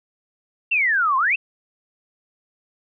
sine exponential two-way sweep, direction down then up, 2780 to 1013 to 2780 Hz, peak -16 dBFS, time 0.71-1.36 s, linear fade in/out 10 ms, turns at 1.17 s, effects none

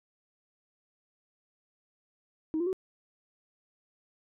sine tone with pitch steps, 315.3 / 347.1 / 376 Hz, D#4 / F4 / F#4, +23 / -11 / +28 cents, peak -26 dBFS, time 2.54-2.729 s, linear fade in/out 0 ms, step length 63 ms, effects tanh soft clip ceiling -23 dBFS

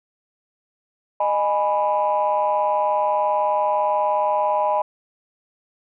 sine chord, G# minor, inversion second, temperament equal with one note detuned, 613.7 / 830.6 / 987.8 Hz, D#5 / G#5 / B5, -24 / 0 / 0 cents, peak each -21 / -21 / -21 dBFS, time 1.2-4.82 s, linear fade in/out 5 ms, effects tanh soft clip ceiling -10 dBFS

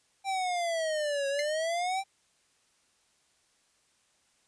square exponential two-way sweep, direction down then up, 789 to 549 to 789 Hz, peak -29 dBFS, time 0.24-2.04 s, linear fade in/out 50 ms, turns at 1.28 s
25% pulse tone with exponential decay, 2085 Hz, C7, 7 cents flat, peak -24 dBFS, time 1.39-1.47 s, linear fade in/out 2 ms, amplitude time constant 17 ms
effects white hiss -69 dBFS RMS until 4.47 s + resampled to 22050 Hz

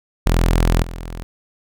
sawtooth tone with level steps, 42.12 Hz, E1, 38 cents sharp, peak -9 / -24 dBFS, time 0.26-1.23 s, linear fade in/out 0 ms, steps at 0.82 s, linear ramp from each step 5 ms, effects none

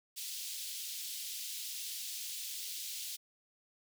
pink high-pass noise, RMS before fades -42 dBFS, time 0.16-3.17 s, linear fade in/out 20 ms, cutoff 3200 Hz, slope 24 dB/octave, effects none

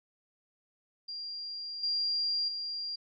sine tone with level steps, 4774 Hz, D8, 28 cents sharp, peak -37 / -28 / -34 dBFS, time 1.08-2.96 s, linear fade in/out 10 ms, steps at 1.83 / 2.48 s, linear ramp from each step 5 ms, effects none

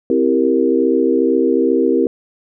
sine chord, C dominant seventh, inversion none, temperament equal, 261.6 / 329.6 / 392 / 466.2 Hz, C4 / E4 / G4 / Bb4, 0 / 0 / 0 / 0 cents, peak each -17 dBFS, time 0.1-2.07 s, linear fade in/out 2 ms, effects none

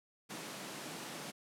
pink high-pass noise, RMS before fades -45 dBFS, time 0.29-1.32 s, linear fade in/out 20 ms, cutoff 140 Hz, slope 48 dB/octave, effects low-pass 11000 Hz 12 dB/octave

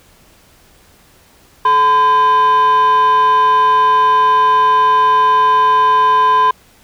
sine tone with frequency modulation, 1016 Hz, B5, 49 cents sharp, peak -5 dBFS, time 1.65-6.51 s, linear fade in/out 5 ms, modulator 584 Hz, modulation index 0.36, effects tanh soft clip ceiling -7 dBFS + pink hiss -48 dBFS RMS until 6.83 s

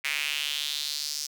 square tone with high-pass filter sweep, 73.42 Hz, D2, in tune, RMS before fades -31 dBFS, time 0.04-1.27 s, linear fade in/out 10 ms, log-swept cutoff 2200 to 5500 Hz, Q 3.5, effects none

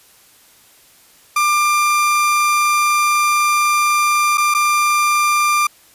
30% pulse tone with dropouts, 1192 Hz, D6, 25 cents sharp, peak -10 dBFS, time 1.36-5.67 s, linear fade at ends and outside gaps 5 ms, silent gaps 4.374-4.379 / 4.541-4.547 s, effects white hiss -49 dBFS RMS until 5.94 s + resampled to 32000 Hz

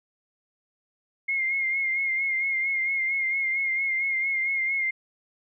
sine tone with vibrato, 2136 Hz, C7, 35 cents sharp, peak -23 dBFS, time 1.28-4.91 s, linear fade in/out 10 ms, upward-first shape sine, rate 4.4 Hz, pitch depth 40 cents each way, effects none

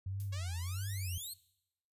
sine tone with vibrato, 92.9 Hz, F#2, 7 cents sharp, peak -36 dBFS, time 0.06-1.18 s, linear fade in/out 5 ms, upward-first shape sine, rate 1.5 Hz, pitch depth 120 cents each way
violet noise with exponential decay, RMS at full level -47 dBFS, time 0.2-0.41 s, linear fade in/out 0 ms, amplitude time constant 45 ms
5% pulse exponential sweep, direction up, 541 to 4435 Hz, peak -34 dBFS, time 0.32-1.34 s, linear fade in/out 10 ms
effects noise-tail reverb RT60 0.8 s tail -20 dB re dry + resampled to 32000 Hz

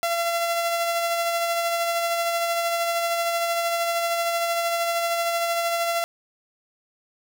sawtooth tone with tremolo, 680 Hz, F5, 46 cents flat, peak -17 dBFS, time 0.03-6.04 s, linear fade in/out 0 ms, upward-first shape sine, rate 13 Hz, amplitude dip 30%, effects none

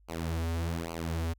sawtooth tone with flanger, 82.9 Hz, E2, 10 cents sharp, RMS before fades -33 dBFS, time 0.08-1.34 s, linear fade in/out 20 ms, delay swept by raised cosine 0.55 to 5.95 ms, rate 1.2 Hz, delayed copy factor -0.95, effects added 50 Hz sine -58 dBFS peak until 1.38 s

